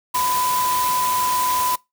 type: tone in noise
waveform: sine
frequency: 1000 Hz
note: B5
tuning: 21 cents sharp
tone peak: -19 dBFS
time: 0.14-1.76 s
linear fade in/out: 10 ms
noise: white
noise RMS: -26 dBFS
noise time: 0.14-1.76 s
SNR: +4 dB
effects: noise-tail reverb RT60 0.2 s tail -23 dB re dry